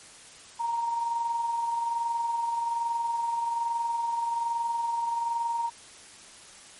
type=tone with amplitude modulation; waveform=sine; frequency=932.3 Hz; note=A#5; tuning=in tune; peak=-24 dBFS; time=0.59-5.7 s; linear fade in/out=20 ms; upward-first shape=sine; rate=21.2 Hz; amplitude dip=40%; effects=white hiss -49 dBFS RMS until 6.79 s + MP3 48 kbps